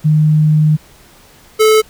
sine / square tone pair in turn, 153.5 / 434.2 Hz, D#3 / A4, -23 / -23 cents, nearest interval octave + tritone, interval 1800 cents, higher second, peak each -7 dBFS, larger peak neither, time 0.04-0.77 / 1.59-1.82 s, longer first, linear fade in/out 20 ms, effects pink hiss -44 dBFS RMS until 1.89 s

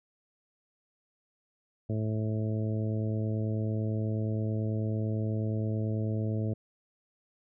harmonic tone, 108.8 Hz, A2, 19 cents flat, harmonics 1 / 2 / 3 / 4 / 5 / 6, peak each -29 / -35 / -39 / -41 / -43 / -45 dBFS, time 1.89-6.54 s, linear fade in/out 10 ms, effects none

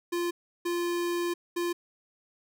square tone bursts at uneven times, 347.1 Hz, F4, 11 cents flat, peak -28 dBFS, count 3, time 0.12-0.31 / 0.65-1.34 / 1.56-1.73 s, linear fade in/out 10 ms, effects none

